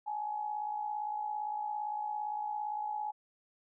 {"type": "tone with amplitude modulation", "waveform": "sine", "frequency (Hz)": 843, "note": "G#5", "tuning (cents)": 26, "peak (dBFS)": -31, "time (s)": [0.06, 3.12], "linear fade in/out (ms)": 20, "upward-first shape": "sine", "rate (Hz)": 57.6, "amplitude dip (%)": 60, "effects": []}